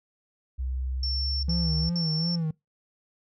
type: tone with pitch glide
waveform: sine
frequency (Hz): 64.4 to 69.02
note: C2 to C#2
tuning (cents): -27 to -7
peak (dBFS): -27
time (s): 0.58-1.9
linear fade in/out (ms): 20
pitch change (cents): +120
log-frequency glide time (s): 1.01-1.29
type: tone bursts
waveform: sine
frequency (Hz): 5420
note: E8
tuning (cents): +47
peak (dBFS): -28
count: 3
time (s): 1.03-2.356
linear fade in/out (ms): 2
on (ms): 400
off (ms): 63
type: tone with vibrato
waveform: triangle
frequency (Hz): 164.6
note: E3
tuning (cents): -2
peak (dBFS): -23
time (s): 1.48-2.51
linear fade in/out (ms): 5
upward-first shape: sine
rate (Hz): 2.7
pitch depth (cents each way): 93
effects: noise-tail reverb RT60 0.2 s tail -25 dB re dry + tanh soft clip ceiling -13 dBFS